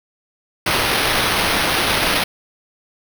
violet noise with sample-and-hold, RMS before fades -18 dBFS, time 0.66-2.24 s, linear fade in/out 5 ms, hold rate 7350 Hz, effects none

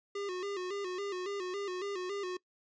square tone with vibrato, 382.9 Hz, G4, 41 cents flat, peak -36 dBFS, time 0.15-2.37 s, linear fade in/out 5 ms, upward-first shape square, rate 3.6 Hz, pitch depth 87 cents each way, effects noise-tail reverb RT60 0.1 s tail -21 dB re dry + resampled to 16000 Hz

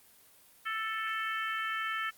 harmonic tone, 441 Hz, A4, 4 cents sharp, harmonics 3 / 4 / 5 / 6 / 7, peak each -35 / -36 / -40 / -45 / -43 dBFS, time 0.65-2.11 s, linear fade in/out 20 ms, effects white hiss -60 dBFS RMS until 2.17 s + Opus 32 kbps

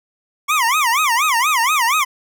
25% pulse tone with vibrato, 1074 Hz, C6, 45 cents sharp, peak -10 dBFS, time 0.48-2.05 s, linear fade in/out 20 ms, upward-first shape sine, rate 4.2 Hz, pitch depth 290 cents each way, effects none

